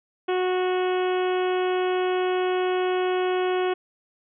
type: harmonic tone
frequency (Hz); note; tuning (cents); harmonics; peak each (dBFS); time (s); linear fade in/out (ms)
367.1; F#4; -14; 1 / 2 / 3 / 4 / 5 / 6 / 7 / 8 / 9; -22 / -29 / -34 / -36 / -40 / -41 / -39 / -41 / -43; 0.28-3.74; 10
effects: none